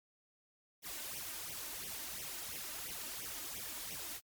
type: noise with flanger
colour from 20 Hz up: white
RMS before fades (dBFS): -44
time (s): 0.82-4.21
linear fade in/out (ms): 50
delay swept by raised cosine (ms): 0.33 to 3.33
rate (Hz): 2.9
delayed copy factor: +0.85
effects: MP3 96 kbps